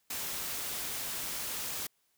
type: noise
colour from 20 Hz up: white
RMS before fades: -37 dBFS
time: 0.1-1.87 s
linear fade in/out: 5 ms
effects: white hiss -74 dBFS RMS until 2.17 s